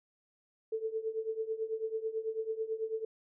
sine tone with tremolo, 442.9 Hz, A4, 11 cents sharp, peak -29 dBFS, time 0.72-3.05 s, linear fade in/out 5 ms, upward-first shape triangle, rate 9.1 Hz, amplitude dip 90%, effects none

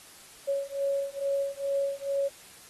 sine beating tone pair, 554.4 / 556.7 Hz, C#5 / C#5, 0 / +7 cents, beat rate 2.3 Hz, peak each -30 dBFS, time 0.47-2.29 s, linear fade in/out 20 ms, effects white hiss -51 dBFS RMS until 2.69 s + AAC 32 kbps

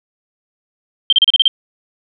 sine tone bursts, 3155 Hz, G7, 10 cents sharp, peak -6 dBFS, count 7, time 1.1-1.48 s, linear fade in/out 2 ms, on 26 ms, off 33 ms, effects none

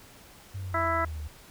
sine exponential sweep, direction down, 98.2 to 73.42 Hz, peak -33 dBFS, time 0.54-1.28 s, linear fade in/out 10 ms
harmonic tone, 331 Hz, E4, 7 cents sharp, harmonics 1 / 2 / 3 / 4 / 5 / 6, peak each -37 / -31 / -32 / -28 / -37 / -34 dBFS, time 0.74-1.05 s, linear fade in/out 5 ms
effects pink hiss -52 dBFS RMS until 1.5 s

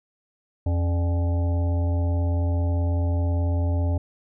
harmonic tone with a mistuned harmonic, 84.9 Hz, F2, 48 cents flat, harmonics 1 / 3 / 5 / 7 / 9 / 10, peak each -20 / -32 / -41 / -35 / -43 / -43 dBFS, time 0.66-3.98 s, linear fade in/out 5 ms, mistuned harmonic 3, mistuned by +120 cents, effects none

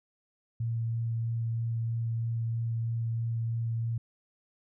sine tone with vibrato, 115 Hz, A#2, 23 cents flat, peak -28 dBFS, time 0.6-3.98 s, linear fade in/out 5 ms, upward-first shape sine, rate 3.1 Hz, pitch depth 8 cents each way, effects none

